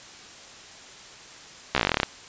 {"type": "slowing click train", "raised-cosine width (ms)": 0.3, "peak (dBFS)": -4, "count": 14, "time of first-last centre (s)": [1.75, 2.032], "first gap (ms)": 14, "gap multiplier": 1.07, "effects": ["white hiss -45 dBFS RMS until 2.28 s", "resampled to 16000 Hz"]}